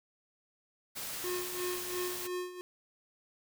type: noise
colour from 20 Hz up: white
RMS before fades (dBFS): -40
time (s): 0.95-2.28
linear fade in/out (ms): 20
type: tone with tremolo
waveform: square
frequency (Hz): 360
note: F#4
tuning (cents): -47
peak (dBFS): -34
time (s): 1.24-2.61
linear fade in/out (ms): 0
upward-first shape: sine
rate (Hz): 2.9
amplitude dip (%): 75
effects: none